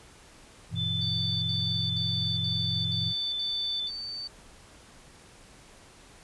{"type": "chord", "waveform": "sine", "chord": "E minor", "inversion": "first", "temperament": "equal with one note detuned", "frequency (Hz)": [98, 121.63, 164.81], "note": ["G2", "B2", "E3"], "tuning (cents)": [0, -26, 0], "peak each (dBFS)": -34, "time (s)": [0.7, 3.14], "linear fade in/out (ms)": 50}
{"type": "tone", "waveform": "sine", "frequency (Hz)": 3520, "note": "A7", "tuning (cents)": 0, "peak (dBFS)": -29, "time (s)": [0.75, 3.91], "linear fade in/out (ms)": 50}
{"type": "tone bursts", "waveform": "sine", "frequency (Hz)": 4560, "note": "C#8", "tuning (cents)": 48, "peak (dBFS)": -34, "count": 7, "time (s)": [1.01, 4.276], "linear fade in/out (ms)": 5, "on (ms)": 410, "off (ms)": 66}
{"effects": ["pink hiss -53 dBFS RMS until 6.23 s", "resampled to 24000 Hz"]}